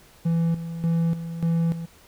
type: tone with tremolo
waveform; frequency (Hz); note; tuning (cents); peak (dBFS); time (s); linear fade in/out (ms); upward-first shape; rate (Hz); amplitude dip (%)
triangle; 166.5; E3; +18; -17; 0.25-1.86; 10; square; 1.7; 70
effects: pink hiss -53 dBFS RMS until 2.07 s